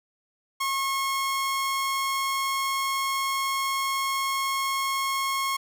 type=tone; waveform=sawtooth; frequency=1086 Hz; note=C#6; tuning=36 cents flat; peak=-21 dBFS; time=0.6-5.57 s; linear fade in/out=10 ms; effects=none